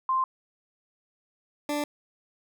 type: tone pair in turn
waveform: sine / 20% pulse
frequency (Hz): 1046.5 / 293.7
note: C6 / D4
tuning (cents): 0 / 0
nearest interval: octave + minor seventh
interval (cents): 2200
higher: first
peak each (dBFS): -22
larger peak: neither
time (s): 0.09-0.24 / 1.69-1.84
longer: neither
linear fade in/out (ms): 2
effects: none